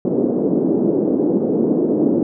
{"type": "band-pass noise", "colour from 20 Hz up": "pink", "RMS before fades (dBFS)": -17, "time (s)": [0.05, 2.23], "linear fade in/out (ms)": 2, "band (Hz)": [230, 430], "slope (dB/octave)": 24, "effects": []}